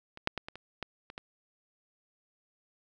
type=clicks; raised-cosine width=0.3 ms; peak=-29 / -10 / -18 / -24 / -28 / -19 / -28 / -23 dBFS; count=8; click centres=0.174 / 0.274 / 0.377 / 0.485 / 0.556 / 0.827 / 1.101 / 1.179 s; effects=none